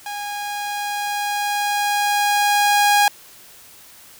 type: tone with level ramp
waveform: sawtooth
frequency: 821 Hz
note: G#5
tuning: 20 cents flat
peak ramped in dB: -23 to -8 dBFS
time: 0.06-3.08 s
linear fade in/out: 2 ms
effects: white hiss -45 dBFS RMS until 4.19 s